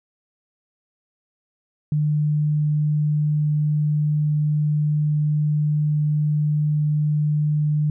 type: tone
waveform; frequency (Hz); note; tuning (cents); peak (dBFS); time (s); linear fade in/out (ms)
sine; 150.2; D3; +39; -17; 1.92-7.9; 2
effects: none